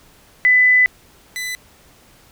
sine / sawtooth tone pair in turn, 2000 / 2000 Hz, B6 / B6, +21 / +21 cents, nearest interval unison, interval 0 cents, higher neither, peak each -9 / -20 dBFS, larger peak first, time 0.45-0.86 / 1.36-1.55 s, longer first, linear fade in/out 0 ms, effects pink hiss -50 dBFS RMS until 2.31 s

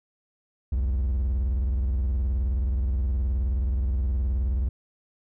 triangle tone with vibrato, 63.8 Hz, C2, 43 cents flat, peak -20 dBFS, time 0.72-4.69 s, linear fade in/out 5 ms, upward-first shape square, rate 19 Hz, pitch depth 210 cents each way, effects none

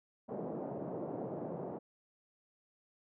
white band-pass noise, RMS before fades -41 dBFS, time 0.28-1.79 s, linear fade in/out 20 ms, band 140 to 640 Hz, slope 24 dB/octave, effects none

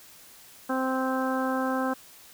harmonic tone, 261.1 Hz, C4, 3 cents flat, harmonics 1 / 2 / 3 / 4 / 5 / 6, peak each -28 / -31 / -33 / -34 / -35 / -36 dBFS, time 0.69-1.94 s, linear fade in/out 10 ms, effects white hiss -51 dBFS RMS until 2.33 s

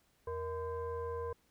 sine tone with frequency modulation, 470.3 Hz, A#4, 15 cents sharp, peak -36 dBFS, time 0.27-1.33 s, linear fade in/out 5 ms, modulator 553 Hz, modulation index 0.88, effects pink hiss -72 dBFS RMS until 1.5 s

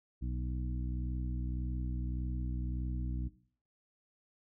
harmonic tone with a mistuned harmonic, 61.74 Hz, B1, in tune, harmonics 1 / 2 / 3 / 4 / 5, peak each -35 / -41 / -45 / -47 / -49 dBFS, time 0.21-3.29 s, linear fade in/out 20 ms, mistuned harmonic 5, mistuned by +17 cents, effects noise-tail reverb RT60 0.5 s tail -17 dB re dry

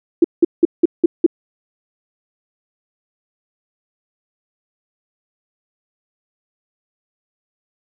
sine tone bursts, 339.1 Hz, E4, 49 cents sharp, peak -5 dBFS, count 6, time 0.22-1.264 s, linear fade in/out 5 ms, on 24 ms, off 180 ms, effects none

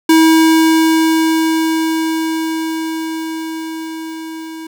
square tone with level ramp, 321.7 Hz, E4, 42 cents flat, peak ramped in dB -6 to -27 dBFS, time 0.09-4.67 s, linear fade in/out 5 ms, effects 8-bit

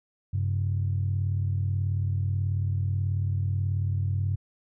sine tone pair together, 96.2 / 134.58 Hz, G2 / C3, -32 / +49 cents, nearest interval tritone, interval 581 cents, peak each -24 / -30 dBFS, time 0.33-4.36 s, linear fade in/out 10 ms, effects tanh soft clip ceiling -17 dBFS

